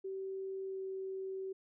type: tone with pitch glide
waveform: sine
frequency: 384.4 to 382.2 Hz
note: G4 to G4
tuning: -34 to -44 cents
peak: -38 dBFS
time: 0.04-1.53 s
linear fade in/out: 10 ms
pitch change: -10 cents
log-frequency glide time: 0.66-0.8 s
effects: none